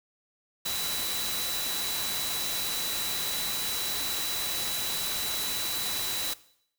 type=tone in noise; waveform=sine; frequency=3951 Hz; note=B7; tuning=in tune; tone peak=-33 dBFS; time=0.65-6.34 s; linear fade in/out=10 ms; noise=white; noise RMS=-32 dBFS; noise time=0.65-6.34 s; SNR=-4 dB; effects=noise-tail reverb RT60 0.7 s tail -19 dB re dry